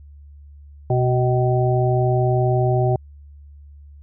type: harmonic tone with a mistuned harmonic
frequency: 125 Hz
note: B2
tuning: 21 cents sharp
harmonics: 1 / 3 / 5 / 6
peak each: -17 / -22 / -24 / -25 dBFS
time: 0.9-2.96 s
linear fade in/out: 2 ms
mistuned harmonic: 6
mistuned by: +32 cents
effects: added 72 Hz sine -40 dBFS peak until 4.02 s